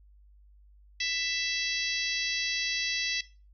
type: harmonic tone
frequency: 662 Hz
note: E5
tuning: 7 cents sharp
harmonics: 3 / 4 / 5 / 6 / 7 / 8 / 9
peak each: -34 / -35 / -36 / -37 / -37 / -38 / -39 dBFS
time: 1-3.21 s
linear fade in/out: 5 ms
effects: noise-tail reverb RT60 0.3 s tail -17 dB re dry + added 50 Hz sine -54 dBFS peak until 3.53 s